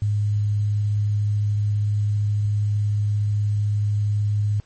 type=tone with quantisation; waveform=sine; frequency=103.83 Hz; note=G#2; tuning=in tune; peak=-18 dBFS; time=0.02-4.6 s; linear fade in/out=0 ms; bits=8; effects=pink hiss -59 dBFS RMS until 4.65 s + MP3 32 kbps